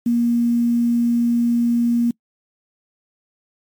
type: tone with quantisation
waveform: sine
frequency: 236.6 Hz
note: A#3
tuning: 26 cents sharp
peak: -14 dBFS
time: 0.06-2.11 s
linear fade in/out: 5 ms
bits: 7
effects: noise-tail reverb RT60 0.1 s tail -25 dB re dry + MP3 96 kbps